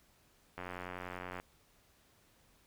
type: click train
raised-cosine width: 0.5 ms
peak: -27 dBFS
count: 75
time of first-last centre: 0.58-1.399 s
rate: 90.3 Hz
effects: pink hiss -68 dBFS RMS until 2.66 s